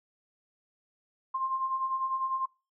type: beating tone pair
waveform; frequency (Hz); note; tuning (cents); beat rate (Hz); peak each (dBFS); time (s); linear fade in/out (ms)
sine; 1046.5 / 1056.5; C6 / C6; 0 / +16; 10; -37 / -29; 1.34-2.46; 10
effects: noise-tail reverb RT60 0.3 s tail -23 dB re dry